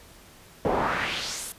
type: noise with band-pass filter sweep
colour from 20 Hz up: brown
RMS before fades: -28 dBFS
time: 0.65-1.52 s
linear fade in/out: 0 ms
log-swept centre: 530 to 12000 Hz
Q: 2
effects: pink hiss -51 dBFS RMS until 1.58 s + resampled to 32000 Hz